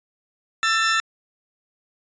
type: tone pair together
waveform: sawtooth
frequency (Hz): 1333 / 1779.3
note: E6 / A6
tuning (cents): +19 / +19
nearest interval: perfect fourth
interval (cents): 500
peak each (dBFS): -17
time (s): 0.63-1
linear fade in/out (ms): 0
effects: resampled to 16000 Hz